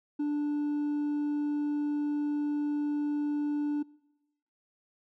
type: tone with hard clipping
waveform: sine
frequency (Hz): 293.7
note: D4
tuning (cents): 0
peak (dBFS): -28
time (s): 0.19-3.83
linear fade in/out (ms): 10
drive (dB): 2
effects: noise-tail reverb RT60 1.0 s tail -24 dB re dry